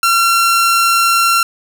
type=tone; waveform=sawtooth; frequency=1365 Hz; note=F6; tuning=40 cents flat; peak=-6 dBFS; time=0.03-1.43 s; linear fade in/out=2 ms; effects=none